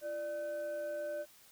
sine tone with frequency modulation, 593 Hz, D5, 17 cents sharp, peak -36 dBFS, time 0.01-1.26 s, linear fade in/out 50 ms, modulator 931 Hz, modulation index 0.39, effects white hiss -61 dBFS RMS until 1.51 s

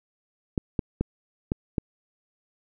clicks, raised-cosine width 3 ms, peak -11 dBFS, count 5, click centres 0.578 / 0.792 / 1.01 / 1.519 / 1.782 s, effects none

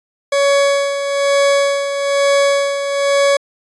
40% pulse tone with tremolo, 561 Hz, C#5, 21 cents sharp, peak -9 dBFS, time 0.32-3.37 s, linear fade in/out 5 ms, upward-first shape sine, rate 1.1 Hz, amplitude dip 60%, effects resampled to 22050 Hz

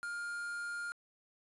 triangle tone with quantisation, 1409 Hz, F6, 15 cents sharp, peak -36 dBFS, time 0.03-0.92 s, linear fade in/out 0 ms, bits 8, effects resampled to 24000 Hz

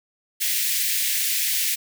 white high-pass noise, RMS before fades -23 dBFS, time 0.4-1.76 s, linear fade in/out 20 ms, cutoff 1800 Hz, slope 48 dB/octave, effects none

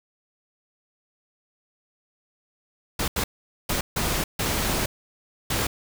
pink noise bursts at uneven times, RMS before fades -25 dBFS, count 6, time 2.99-3.08 / 3.16-3.24 / 3.69-3.81 / 3.96-4.24 / 4.39-4.86 / 5.5-5.67 s, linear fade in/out 5 ms, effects none

